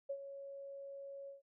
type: tone with ADSR envelope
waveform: sine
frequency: 554.4 Hz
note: C#5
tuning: in tune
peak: -36 dBFS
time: 0.09-1.42 s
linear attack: 12 ms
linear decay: 67 ms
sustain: -10 dB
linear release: 140 ms
effects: none